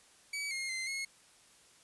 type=tone with pitch steps; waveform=sawtooth; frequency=2280 / 2140 / 2076 / 2168 Hz; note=C#7 / C7 / C7 / C#7; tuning=+48 / +38 / -14 / -39 cents; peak=-32 dBFS; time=0.33-1.05 s; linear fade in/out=5 ms; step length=180 ms; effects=white hiss -62 dBFS RMS until 1.83 s + resampled to 24000 Hz